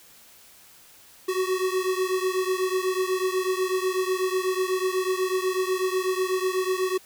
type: beating tone pair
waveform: square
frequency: 370 / 378.1 Hz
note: F#4 / F#4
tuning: 0 / +38 cents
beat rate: 8.1 Hz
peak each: -26 / -28 dBFS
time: 1.28-6.98 s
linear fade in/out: 10 ms
effects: white hiss -52 dBFS RMS until 7.05 s

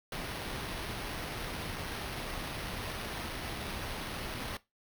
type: noise with sample-and-hold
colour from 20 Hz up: pink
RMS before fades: -39 dBFS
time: 0.12-4.57 s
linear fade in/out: 2 ms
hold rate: 7350 Hz
effects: noise-tail reverb RT60 0.2 s tail -18 dB re dry

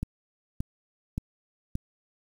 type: click train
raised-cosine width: 5 ms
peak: -17 dBFS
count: 4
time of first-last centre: 0.03-1.754 s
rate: 1.74 Hz
effects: 8-bit

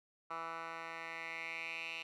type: tone with band-pass filter sweep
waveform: 10% pulse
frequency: 164.81 Hz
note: E3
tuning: in tune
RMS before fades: -44 dBFS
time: 0.3-2.03 s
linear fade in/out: 10 ms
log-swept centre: 1300 to 2800 Hz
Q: 4.6
effects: none

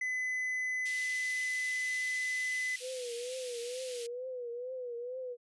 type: tone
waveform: triangle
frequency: 2015 Hz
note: B6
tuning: 34 cents sharp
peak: -30 dBFS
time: 0.01-2.76 s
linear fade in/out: 5 ms
type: high-pass noise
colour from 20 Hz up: pink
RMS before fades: -45 dBFS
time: 0.85-4.07 s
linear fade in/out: 10 ms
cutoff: 2600 Hz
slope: 24 dB/octave
type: tone with vibrato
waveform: sine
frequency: 493.9 Hz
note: B4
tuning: in tune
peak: -37 dBFS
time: 2.8-5.37 s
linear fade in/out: 50 ms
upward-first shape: triangle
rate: 2.2 Hz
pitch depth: 98 cents each way
effects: resampled to 24000 Hz

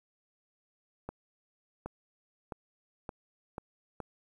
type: accelerating click train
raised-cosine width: 1 ms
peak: -24 dBFS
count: 6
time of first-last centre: 1.09-4.003 s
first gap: 770 ms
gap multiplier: 0.86
effects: 10-bit

